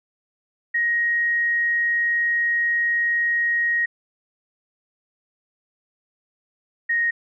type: tone pair in turn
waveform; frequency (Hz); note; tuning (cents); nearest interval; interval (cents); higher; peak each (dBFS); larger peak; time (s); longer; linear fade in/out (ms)
sine; 1881 / 1868; A#6 / A#6; +15 / +3; unison; 12; first; -18; neither; 0.74-3.86 / 6.89-7.11; first; 10
effects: none